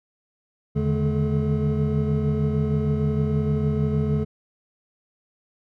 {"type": "tone cluster", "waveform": "triangle", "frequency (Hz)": [81.8, 146.2, 152.7, 215.5, 427.8], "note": ["E2", "D3", "D#3", "A3", "A4"], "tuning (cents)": [-13, -7, -32, -36, -49], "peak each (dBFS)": [-26, -21, -28, -24, -27], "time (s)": [0.75, 4.25], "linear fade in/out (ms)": 20, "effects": []}